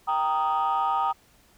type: chord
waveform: sine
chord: Eb major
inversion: first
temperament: equal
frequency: 784 / 932.3 / 1244.5 Hz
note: G5 / Bb5 / Eb6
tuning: 0 / 0 / 0 cents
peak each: -25 dBFS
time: 0.07-1.13 s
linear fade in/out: 20 ms
effects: tanh soft clip ceiling -17 dBFS + pink hiss -59 dBFS RMS until 1.57 s